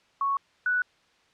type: tone pair in turn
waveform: sine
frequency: 1108 / 1479 Hz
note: C#6 / F#6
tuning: -1 / -1 cents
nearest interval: perfect fourth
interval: 500 cents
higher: second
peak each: -23 / -22 dBFS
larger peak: second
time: 0.21-0.37 / 0.66-0.82 s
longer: neither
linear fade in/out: 2 ms
effects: white hiss -63 dBFS RMS until 1.33 s + low-pass 4000 Hz 12 dB/octave